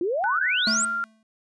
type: exponential sweep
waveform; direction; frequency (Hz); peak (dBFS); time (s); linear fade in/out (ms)
sine; up; 327.4 to 8500; -22; 0.01-0.85; 2
type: tone with pitch glide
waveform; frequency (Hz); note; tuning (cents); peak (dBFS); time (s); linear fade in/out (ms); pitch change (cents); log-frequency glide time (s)
sine; 1489 to 1389.3; F#6 to F6; +11 to -9; -24; 0.24-1.04; 0; -120; 0.6-0.78
type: tone with exponential decay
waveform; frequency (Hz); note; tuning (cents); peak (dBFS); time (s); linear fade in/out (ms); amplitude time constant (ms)
square; 220; A3; 0; -24; 0.67-1.23; 2; 120
effects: resampled to 24000 Hz